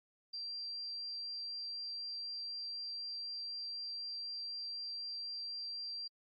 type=tone; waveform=sine; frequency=4724 Hz; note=D8; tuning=9 cents sharp; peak=-40 dBFS; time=0.33-6.08 s; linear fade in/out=10 ms; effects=AAC 32 kbps